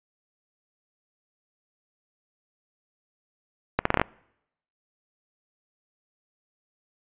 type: accelerating click train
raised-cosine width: 0.5 ms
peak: -5 dBFS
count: 7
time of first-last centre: 3.79-4.015 s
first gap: 64 ms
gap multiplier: 0.78
effects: noise-tail reverb RT60 0.8 s tail -25 dB re dry + resampled to 8000 Hz